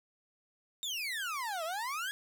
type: exponential two-way sweep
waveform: 30% pulse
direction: down then up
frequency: 3729 to 623 to 1688 Hz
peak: -32 dBFS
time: 0.83-2.11 s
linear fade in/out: 0 ms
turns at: 1.64 s
effects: none